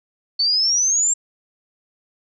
sine exponential sweep, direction up, 4455 to 7510 Hz, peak -15 dBFS, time 0.39-1.14 s, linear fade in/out 10 ms, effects none

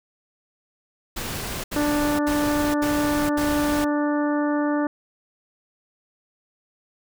pink noise bursts, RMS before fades -30 dBFS, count 5, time 1.16-3.848 s, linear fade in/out 10 ms, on 480 ms, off 72 ms
harmonic tone, 294.3 Hz, D4, 4 cents sharp, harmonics 1 / 2 / 3 / 4 / 5 / 6, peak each -21 / -27 / -31 / -33 / -35 / -37 dBFS, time 1.76-4.87 s, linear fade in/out 2 ms
effects none

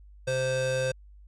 square tone pair together, 130.25 / 521 Hz, C3 / C5, -7 / -7 cents, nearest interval 2 octaves, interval 2400 cents, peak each -33 / -27 dBFS, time 0.27-0.92 s, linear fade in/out 10 ms, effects added 50 Hz sine -48 dBFS peak until 1.27 s + resampled to 22050 Hz

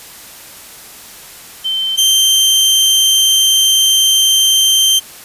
sine / sawtooth tone pair in turn, 3100 / 3136 Hz, G7 / G7, -20 / 0 cents, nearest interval unison, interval 20 cents, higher second, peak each -14 / -5 dBFS, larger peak second, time 1.64-1.97 / 1.97-5 s, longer second, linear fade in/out 20 ms, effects white hiss -35 dBFS RMS until 5.24 s + resampled to 32000 Hz

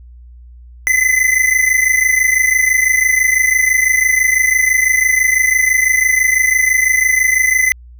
square tone pair together, 2015 / 2041 Hz, B6 / C7, +34 / -44 cents, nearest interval unison, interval 22 cents, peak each -14 dBFS, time 0.87-7.72 s, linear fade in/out 0 ms, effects added 60 Hz sine -35 dBFS peak until 7.99 s

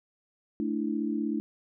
sine chord, A suspended fourth, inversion none, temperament equal, 220 / 293.7 / 329.6 Hz, A3 / D4 / E4, 0 / 0 / 0 cents, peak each -31 / -31 / -33 dBFS, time 0.6-1.4 s, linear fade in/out 0 ms, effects none

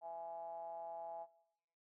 triangle ring-modulated tone, 85.7 Hz, F2, 32 cents flat, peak -39 dBFS, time 0.01-1.27 s, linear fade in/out 50 ms, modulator 751 Hz, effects noise-tail reverb RT60 0.8 s tail -20 dB re dry

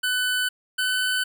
25% pulse tone pair in turn, 1500 / 1507.5 Hz, F#6 / F#6, +23 / +32 cents, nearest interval unison, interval 9 cents, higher second, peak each -18 dBFS, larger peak neither, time 0.03-0.49 / 0.78-1.24 s, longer neither, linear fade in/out 10 ms, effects none

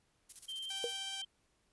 violet noise with tremolo, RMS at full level -45 dBFS, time 0.29-0.97 s, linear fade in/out 10 ms, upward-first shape square, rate 15 Hz, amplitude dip 75%
sine tone with vibrato, 3136 Hz, G7, in tune, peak -40 dBFS, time 0.48-1.25 s, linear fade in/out 10 ms, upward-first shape triangle, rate 17 Hz, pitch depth 14 cents each way
5% pulse tone, 780 Hz, G5, 9 cents flat, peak -32 dBFS, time 0.7-1.22 s, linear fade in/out 5 ms
sine tone with exponential decay, 475.3 Hz, A#4, 34 cents sharp, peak -30 dBFS, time 0.84-0.94 s, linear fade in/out 1 ms, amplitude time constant 20 ms
effects pink hiss -75 dBFS RMS until 1.72 s + resampled to 24000 Hz

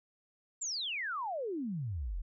sine exponential sweep, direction down, 7600 to 36.37 Hz, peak -34 dBFS, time 0.61-2.22 s, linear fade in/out 10 ms, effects none

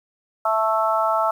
harmonic tone, 220 Hz, A3, in tune, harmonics 3 / 4 / 5 / 6, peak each -22 / -23 / -26 / -22 dBFS, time 0.45-1.31 s, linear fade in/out 5 ms, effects 8-bit

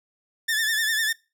sawtooth tone with vibrato, 1768 Hz, A6, 8 cents sharp, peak -18 dBFS, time 0.48-1.13 s, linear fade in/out 10 ms, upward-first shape triangle, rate 10 Hz, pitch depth 77 cents each way, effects noise-tail reverb RT60 0.3 s tail -24 dB re dry

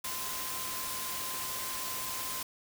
sine tone in noise, 1037 Hz, C6, 16 cents flat, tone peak -43 dBFS, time 0.04-2.43 s, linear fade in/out 5 ms, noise white, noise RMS -37 dBFS, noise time 0.04-2.43 s, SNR -9 dB, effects none

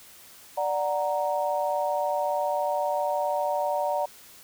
sine chord, D augmented, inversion none, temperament equal, 587.3 / 740 / 932.3 Hz, D5 / F#5 / A#5, 0 / 0 / 0 cents, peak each -27 / -29 / -29 dBFS, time 0.57-4.06 s, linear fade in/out 10 ms, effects white hiss -50 dBFS RMS until 4.43 s

